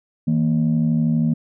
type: tone pair together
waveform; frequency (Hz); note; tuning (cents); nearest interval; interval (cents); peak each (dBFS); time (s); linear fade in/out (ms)
sine; 160.55 / 233.1; E3 / A#3; -45 / 0; tritone; 645; -17; 0.27-1.34; 10
effects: tanh soft clip ceiling -11 dBFS